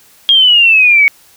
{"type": "exponential sweep", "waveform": "sine", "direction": "down", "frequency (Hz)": [3264, 2217], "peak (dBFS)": -4, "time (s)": [0.29, 1.08], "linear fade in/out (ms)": 0, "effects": ["white hiss -45 dBFS RMS until 1.36 s"]}